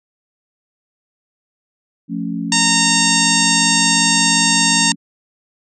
sine chord, F augmented, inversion none, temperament equal, 174.61 / 220 / 277.2 Hz, F3 / A3 / C#4, 0 / 0 / 0 cents, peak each -24 / -24 / -24 dBFS, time 2.08-4.96 s, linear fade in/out 50 ms
harmonic tone, 920 Hz, A#5, 23 cents flat, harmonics 1 / 2 / 3 / 4 / 5 / 6 / 7 / 8 / 9, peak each -21 / -21 / -21 / -21 / -21 / -21 / -21 / -21 / -21 dBFS, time 2.52-4.92 s, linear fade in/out 2 ms
effects none

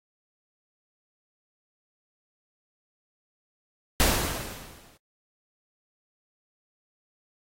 pink noise with exponential decay, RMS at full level -19 dBFS, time 4-4.97 s, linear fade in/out 0 ms, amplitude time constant 210 ms, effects AAC 48 kbps

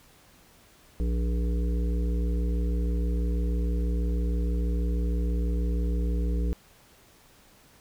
harmonic tone with a mistuned harmonic, 58.6 Hz, A#1, 10 cents sharp, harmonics 1 / 3 / 5 / 7 / 8, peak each -24 / -34 / -38 / -41 / -42 dBFS, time 1-6.53 s, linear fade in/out 0 ms, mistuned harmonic 8, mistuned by +28 cents, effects pink hiss -57 dBFS RMS until 7.8 s

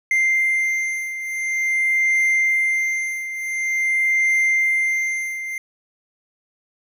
triangle beating tone pair, 2093 / 2093.47 Hz, C7 / C7, 0 / 0 cents, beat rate 0.47 Hz, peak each -17 / -22 dBFS, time 0.11-5.58 s, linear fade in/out 2 ms, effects none

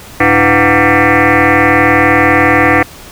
sine tone with frequency modulation, 748 Hz, F#5, 19 cents sharp, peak -5 dBFS, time 0.2-2.83 s, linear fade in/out 5 ms, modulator 208 Hz, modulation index 7, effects pink hiss -33 dBFS RMS until 3.11 s

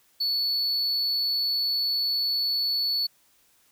triangle tone, 4435 Hz, C#8, in tune, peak -22 dBFS, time 0.2-3.07 s, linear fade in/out 10 ms, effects white hiss -63 dBFS RMS until 3.71 s

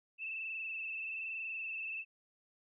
sine tone with frequency modulation, 2637 Hz, E7, in tune, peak -38 dBFS, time 0.18-2.05 s, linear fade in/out 50 ms, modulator 21.1 Hz, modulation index 3.2, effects none

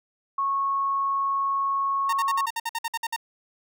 sine tone, 1100 Hz, C#6, 14 cents flat, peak -22 dBFS, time 0.38-2.46 s, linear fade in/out 5 ms
sawtooth tone bursts, 918 Hz, A#5, 27 cents flat, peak -22 dBFS, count 12, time 2.09-3.163 s, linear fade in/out 5 ms, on 39 ms, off 55 ms
effects none

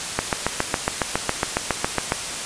click train, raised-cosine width 0.5 ms, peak -3 dBFS, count 15, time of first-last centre 0.19-2.121 s, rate 7.25 Hz, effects white hiss -28 dBFS RMS until 2.45 s + resampled to 22050 Hz

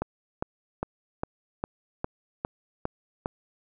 click train, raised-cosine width 1 ms, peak -14 dBFS, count 9, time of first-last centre 0.02-3.259 s, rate 2.47 Hz, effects none

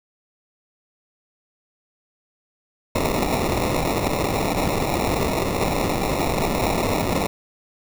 blue noise with sample-and-hold, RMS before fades -22 dBFS, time 2.95-7.27 s, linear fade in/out 5 ms, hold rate 1575 Hz, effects none

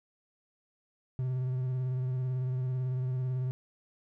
triangle tone with vibrato, 128.1 Hz, C3, 36 cents flat, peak -27 dBFS, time 1.19-3.51 s, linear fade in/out 0 ms, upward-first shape sine, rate 18 Hz, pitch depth 31 cents each way, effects none

